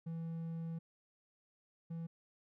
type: tone pair in turn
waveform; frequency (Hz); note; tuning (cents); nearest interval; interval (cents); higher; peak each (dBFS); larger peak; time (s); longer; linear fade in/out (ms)
triangle; 164.81 / 165.72; E3 / E3; 0 / +9; unison; 9; second; -37 / -38; first; 0.06-0.79 / 1.9-2.07; first; 10
effects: none